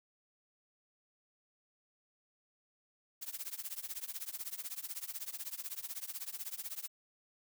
blue noise with tremolo, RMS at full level -39 dBFS, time 3.21-6.88 s, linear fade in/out 20 ms, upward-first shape triangle, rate 16 Hz, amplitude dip 100%, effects none

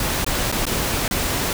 pink noise with dropouts, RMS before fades -22 dBFS, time 0-1.53 s, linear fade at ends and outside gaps 2 ms, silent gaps 0.246-0.264 / 0.517-0.524 / 0.654-0.666 / 1.08-1.11 s, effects none

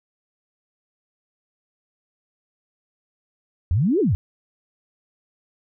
sine exponential two-way sweep, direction up then down, 76.8 to 451.8 to 76.8 Hz, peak -16 dBFS, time 3.71-4.15 s, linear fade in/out 0 ms, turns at 4 s, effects none

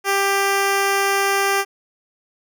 10% pulse tone, 395 Hz, G4, 13 cents sharp, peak -8 dBFS, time 0.04-1.65 s, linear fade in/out 50 ms, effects none

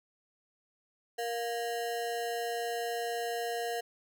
square ring-modulated tone, 587 Hz, D5, 1 cent flat, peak -30 dBFS, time 1.18-3.81 s, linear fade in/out 10 ms, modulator 118 Hz, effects none

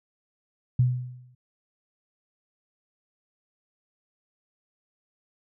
sine tone with exponential decay, 125 Hz, B2, 21 cents sharp, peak -15 dBFS, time 0.79-1.35 s, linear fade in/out 5 ms, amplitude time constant 120 ms, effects none

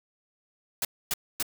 white noise bursts, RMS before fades -28 dBFS, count 3, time 0.82-1.427 s, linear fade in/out 2 ms, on 29 ms, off 260 ms, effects none

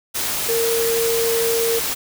sine tone in noise, 460 Hz, A#4, 23 cents flat, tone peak -18 dBFS, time 0.48-1.8 s, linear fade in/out 20 ms, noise white, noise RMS -23 dBFS, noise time 0.14-1.95 s, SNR +2 dB, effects none

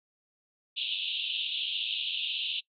pink band-pass noise, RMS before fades -33 dBFS, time 0.76-2.61 s, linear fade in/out 20 ms, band 2700 to 3800 Hz, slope 96 dB/octave, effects noise-tail reverb RT60 0.1 s tail -23 dB re dry

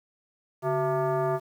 sine tone with frequency modulation, 142.6 Hz, C#3, 49 cents sharp, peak -23 dBFS, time 0.62-1.4 s, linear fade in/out 50 ms, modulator 521 Hz, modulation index 1.7, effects 9-bit

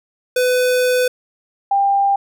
square / sine tone pair in turn, 501 / 795.3 Hz, B4 / G5, +25 / +25 cents, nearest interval minor sixth, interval 800 cents, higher second, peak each -14 / -12 dBFS, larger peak second, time 0.36-1.08 / 1.71-2.16 s, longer first, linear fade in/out 5 ms, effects none

